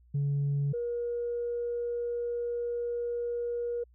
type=tone pair in turn; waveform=sine; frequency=141.8 / 477 Hz; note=C#3 / A#4; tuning=+40 / +40 cents; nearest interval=octave + major sixth; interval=2100 cents; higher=second; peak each=-24 / -29 dBFS; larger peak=first; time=0.14-0.73 / 0.73-3.84 s; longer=second; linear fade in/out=10 ms; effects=tanh soft clip ceiling -24 dBFS + added 60 Hz sine -57 dBFS peak until 3.94 s